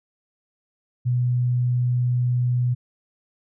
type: tone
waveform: sine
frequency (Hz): 123.47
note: B2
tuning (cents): 0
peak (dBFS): -18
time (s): 1.05-2.75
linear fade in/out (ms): 20
effects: none